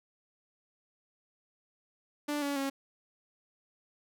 sawtooth tone with pitch steps, 293.7 / 283.5 / 273.7 Hz, D4 / C#4 / C#4, 0 / +39 / -22 cents, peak -27 dBFS, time 2.28-2.7 s, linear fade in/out 10 ms, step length 140 ms, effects none

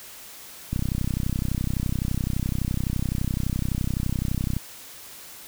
click train, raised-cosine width 5 ms, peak -13 dBFS, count 123, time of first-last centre 0.73-4.566 s, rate 31.8 Hz, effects white hiss -43 dBFS RMS until 5.47 s

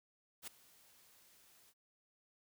white noise with ADSR envelope, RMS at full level -45 dBFS, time 0.42-1.74 s, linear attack 54 ms, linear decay 6 ms, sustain -21 dB, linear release 49 ms, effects none

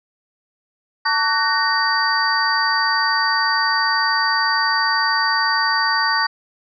sine tone cluster, 891 / 1137 / 1495 / 1855 / 4646 Hz, A5 / C#6 / F#6 / A#6 / D8, +22 / +44 / +17 / -9 / -20 cents, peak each -22 dBFS, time 1.05-6.27 s, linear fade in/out 10 ms, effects none

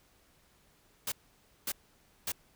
white noise bursts, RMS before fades -34 dBFS, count 3, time 1.07-2.32 s, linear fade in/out 5 ms, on 50 ms, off 550 ms, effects pink hiss -66 dBFS RMS until 2.55 s

